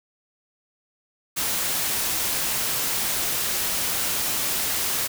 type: noise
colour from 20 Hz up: white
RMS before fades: -25 dBFS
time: 1.36-5.08 s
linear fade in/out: 20 ms
effects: none